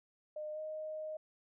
sine tone with pitch glide, 609 to 621.1 Hz, D#5 to D#5, -37 to -3 cents, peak -39 dBFS, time 0.36-1.17 s, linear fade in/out 5 ms, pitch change +34 cents, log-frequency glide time 0.53-0.59 s, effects none

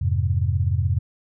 sine chord, F minor, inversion none, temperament equal, 87.31 / 103.83 / 130.81 Hz, F2 / Ab2 / C3, 0 / 0 / 0 cents, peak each -21 / -23 / -25 dBFS, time 0.01-0.99 s, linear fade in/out 10 ms, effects none

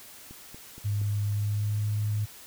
click train, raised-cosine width 3 ms, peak -32 dBFS, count 4, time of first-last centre 0.31-1.016 s, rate 4.25 Hz
sine tone with pitch glide, 103.1 to 105.51 Hz, G#2 to G#2, -12 to +28 cents, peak -25 dBFS, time 0.84-2.26 s, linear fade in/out 20 ms, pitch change +40 cents, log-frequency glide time 1.29-1.88 s
effects white hiss -48 dBFS RMS until 2.46 s

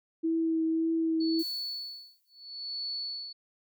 sine tone with vibrato, 324.8 Hz, E4, 26 cents flat, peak -25 dBFS, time 0.23-1.43 s, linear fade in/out 20 ms, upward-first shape triangle, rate 1.8 Hz, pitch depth 17 cents each way
sine tone with tremolo, 4435 Hz, C#8, in tune, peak -32 dBFS, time 1.2-3.33 s, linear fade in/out 10 ms, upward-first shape sine, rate 0.73 Hz, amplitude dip 100%
violet noise with exponential decay, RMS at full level -43 dBFS, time 1.39-2.5 s, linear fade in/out 2 ms, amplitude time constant 240 ms
effects none

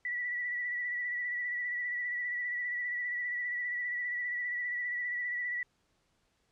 sine tone with vibrato, 1952 Hz, B6, 21 cents flat, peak -32 dBFS, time 0.05-5.63 s, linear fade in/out 2 ms, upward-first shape sine, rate 15 Hz, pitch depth 30 cents each way, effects pink hiss -74 dBFS RMS until 6.51 s + low-pass 8000 Hz 12 dB/octave

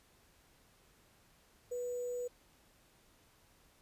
sine tone with sample-and-hold, 490 Hz, B4, 14 cents flat, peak -36 dBFS, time 1.71-2.28 s, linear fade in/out 10 ms, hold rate 7350 Hz, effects pink hiss -67 dBFS RMS until 3.81 s + resampled to 32000 Hz

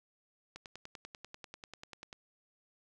click train, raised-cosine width 0.2 ms, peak -29 dBFS, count 17, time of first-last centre 0.56-2.129 s, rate 10.2 Hz, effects none

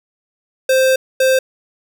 square tone bursts at uneven times, 523.3 Hz, C5, in tune, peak -11 dBFS, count 2, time 0.69-0.96 / 1.2-1.39 s, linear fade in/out 5 ms, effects none

